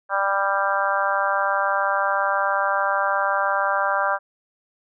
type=harmonic tone; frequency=197.1 Hz; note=G3; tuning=10 cents sharp; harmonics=3 / 4 / 5 / 6 / 7 / 8; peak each=-26 / -26 / -26 / -26 / -26 / -26 dBFS; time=0.09-4.19 s; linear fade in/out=50 ms; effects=none